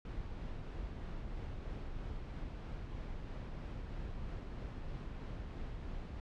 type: noise with tremolo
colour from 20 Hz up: brown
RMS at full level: -42 dBFS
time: 0.05-6.2 s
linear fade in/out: 2 ms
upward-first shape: triangle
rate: 3.1 Hz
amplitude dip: 25%
effects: low-pass 4000 Hz 12 dB/octave